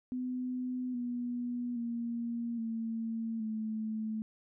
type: tone with pitch steps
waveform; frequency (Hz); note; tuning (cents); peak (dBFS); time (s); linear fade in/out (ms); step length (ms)
sine; 252 / 243.1 / 234.6 / 226.3 / 218.4; B3 / B3 / A#3 / A3 / A3; +35 / -27 / +11 / +49 / -13; -33; 0.12-4.22; 0; 820
effects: none